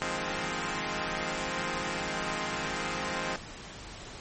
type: chord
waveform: 5% pulse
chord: F minor seventh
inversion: third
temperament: equal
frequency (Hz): 155.56 / 174.61 / 207.7 / 261.6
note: Eb3 / F3 / Ab3 / C4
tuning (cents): 0 / 0 / 0 / 0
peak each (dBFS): -27 / -26 / -25 / -25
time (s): 0.02-3.36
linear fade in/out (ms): 0
effects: pink hiss -44 dBFS RMS until 4.2 s + MP3 32 kbps